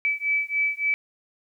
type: beating tone pair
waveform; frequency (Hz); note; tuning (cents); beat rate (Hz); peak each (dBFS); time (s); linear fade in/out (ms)
sine; 2300 / 2303.5; D7 / D7; -37 / -34; 3.5; -25; 0.05-0.94; 0
effects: 10-bit